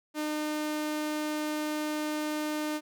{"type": "tone", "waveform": "sawtooth", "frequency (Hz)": 303.6, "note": "D#4", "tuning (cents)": -42, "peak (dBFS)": -26, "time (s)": [0.14, 2.81], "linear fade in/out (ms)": 50, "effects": []}